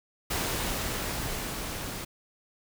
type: noise with level ramp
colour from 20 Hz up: pink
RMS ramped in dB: -29 to -37 dBFS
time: 0.3-2.05 s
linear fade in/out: 10 ms
effects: none